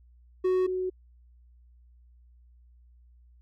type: tone pair in turn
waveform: triangle / sine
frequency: 370 / 370 Hz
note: F#4 / F#4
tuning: 0 / 0 cents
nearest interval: unison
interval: 0 cents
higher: neither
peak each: -20 / -27 dBFS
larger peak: first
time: 0.44-0.67 / 0.67-0.9 s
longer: neither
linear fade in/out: 10 ms
effects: added 60 Hz sine -54 dBFS peak until 3.41 s